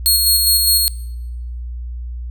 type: tone with tremolo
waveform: 15% pulse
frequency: 4300 Hz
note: C8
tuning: 47 cents sharp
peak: -4 dBFS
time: 0.06-0.88 s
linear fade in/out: 0 ms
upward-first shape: square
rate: 4.9 Hz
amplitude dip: 30%
effects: noise-tail reverb RT60 0.9 s tail -21 dB re dry + added 60 Hz sine -24 dBFS peak until 2.3 s